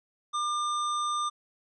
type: tone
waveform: square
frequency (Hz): 1200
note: D6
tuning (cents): +37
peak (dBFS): -28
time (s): 0.33-1.3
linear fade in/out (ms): 20
effects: resampled to 22050 Hz